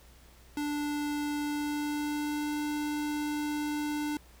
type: tone with pitch glide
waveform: square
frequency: 293.7 to 297.1 Hz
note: D4 to D4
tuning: 0 to +20 cents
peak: -31 dBFS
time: 0.57-4.17 s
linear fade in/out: 2 ms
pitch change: +20 cents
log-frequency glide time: 1.37-2.59 s
effects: added 60 Hz sine -56 dBFS peak until 4.4 s + pink hiss -59 dBFS RMS until 4.4 s